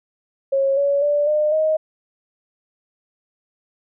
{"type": "tone with pitch steps", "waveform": "sine", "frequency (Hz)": [545, 564.2, 584.1, 604.7, 626], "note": ["C#5", "C#5", "D5", "D#5", "D#5"], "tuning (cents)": [-29, 30, -10, -50, 10], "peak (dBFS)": -15, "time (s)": [0.52, 1.77], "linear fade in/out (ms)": 10, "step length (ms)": 250, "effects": []}